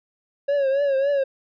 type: tone with vibrato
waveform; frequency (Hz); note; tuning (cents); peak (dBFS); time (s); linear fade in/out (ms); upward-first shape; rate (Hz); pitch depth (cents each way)
triangle; 553; C#5; -4; -16; 0.48-1.24; 10; triangle; 3.6; 83
effects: resampled to 11025 Hz